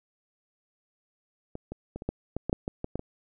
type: clicks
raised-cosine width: 2 ms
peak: -23 / -23 / -23 / -25 / -15 / -17 / -15 / -10 / -17 / -18 / -17 / -23 dBFS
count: 12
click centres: 1.554 / 1.72 / 1.96 / 2.021 / 2.09 / 2.366 / 2.496 / 2.529 / 2.679 / 2.844 / 2.956 / 2.994 s
effects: none